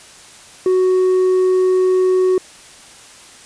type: tone with hard clipping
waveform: triangle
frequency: 370.8 Hz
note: F#4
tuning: 4 cents sharp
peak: -10 dBFS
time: 0.66-2.38 s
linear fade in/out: 2 ms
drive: 1 dB
effects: white hiss -41 dBFS RMS until 3.45 s + resampled to 22050 Hz